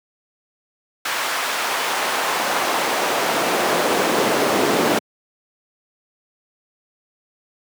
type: noise with high-pass filter sweep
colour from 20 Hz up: brown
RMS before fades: -20 dBFS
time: 1.05-4.99 s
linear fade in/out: 5 ms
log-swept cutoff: 1300 to 320 Hz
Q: 0.89
effects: high-pass 150 Hz 12 dB/octave